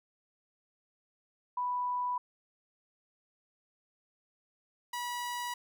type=tone pair in turn; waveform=sine / sawtooth; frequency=987.8 / 971.4 Hz; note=B5 / B5; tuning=0 / -29 cents; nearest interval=unison; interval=29 cents; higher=first; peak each=-30 / -31 dBFS; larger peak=first; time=1.57-2.18 / 4.93-5.54 s; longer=neither; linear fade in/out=5 ms; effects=none